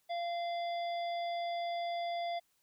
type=harmonic tone; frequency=689 Hz; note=F5; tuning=24 cents flat; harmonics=1 / 3 / 5 / 7; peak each=-34 / -47 / -48 / -54 dBFS; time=0.09-2.4 s; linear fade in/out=20 ms; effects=white hiss -75 dBFS RMS until 2.62 s